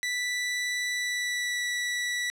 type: tone with pitch glide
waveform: sawtooth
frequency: 1973 to 1954.8 Hz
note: B6 to B6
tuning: -2 to -18 cents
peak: -24 dBFS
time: 0.03-2.3 s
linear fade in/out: 0 ms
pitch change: -16 cents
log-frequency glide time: 0.91-1.65 s
effects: low-pass 9000 Hz 12 dB/octave + 10-bit